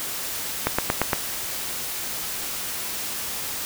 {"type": "click train", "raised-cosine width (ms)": 0.5, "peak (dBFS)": -4, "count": 5, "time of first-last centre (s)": [0.67, 1.132], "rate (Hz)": 8.66, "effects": ["white hiss -30 dBFS RMS until 3.65 s"]}